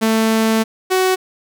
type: tone pair in turn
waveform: sawtooth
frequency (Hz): 222.1 / 373.5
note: A3 / F#4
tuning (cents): +16 / +16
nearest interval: major sixth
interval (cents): 900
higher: second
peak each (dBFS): -9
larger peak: neither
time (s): 0.01-0.64 / 0.9-1.16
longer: first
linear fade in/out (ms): 20
effects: none